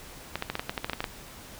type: clicks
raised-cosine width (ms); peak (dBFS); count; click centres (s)
0.3; -13; 12; 0.356 / 0.424 / 0.5 / 0.554 / 0.595 / 0.695 / 0.778 / 0.845 / 0.897 / 0.933 / 1.005 / 1.042
effects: pink hiss -46 dBFS RMS until 1.59 s